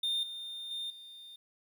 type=tone with level steps; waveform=triangle; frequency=3629 Hz; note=A#7; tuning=47 cents flat; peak=-28 / -38 / -34 / -46 dBFS; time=0.03-1.36 s; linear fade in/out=5 ms; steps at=0.23 / 0.71 / 0.9 s; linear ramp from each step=2 ms; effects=11-bit